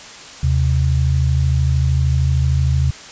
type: tone pair together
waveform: sine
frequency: 77.9 / 131.01 Hz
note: D#2 / C3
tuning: +3 / +3 cents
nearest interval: major sixth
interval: 900 cents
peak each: -15 / -16 dBFS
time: 0.43-2.91 s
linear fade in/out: 5 ms
effects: white hiss -36 dBFS RMS until 3.11 s + resampled to 16000 Hz